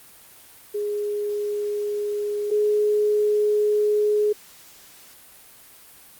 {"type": "tone pair in turn", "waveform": "sine", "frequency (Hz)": [414.7, 419.8], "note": ["G#4", "G#4"], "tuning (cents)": [-3, 19], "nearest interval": "unison", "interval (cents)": 22, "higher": "second", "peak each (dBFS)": [-23, -17], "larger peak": "second", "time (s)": [[0.74, 2.51], [2.51, 4.33]], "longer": "second", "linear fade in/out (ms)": 10, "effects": ["white hiss -48 dBFS RMS until 6.19 s", "Opus 32 kbps"]}